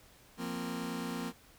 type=chord; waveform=sawtooth; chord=F suspended fourth; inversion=none; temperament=just; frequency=174.61 / 232.8 / 261.9 Hz; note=F3 / Bb3 / C4; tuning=0 / -2 / +2 cents; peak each=-37 / -35 / -36 dBFS; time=0.37-1.33 s; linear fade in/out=50 ms; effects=pink hiss -60 dBFS RMS until 1.58 s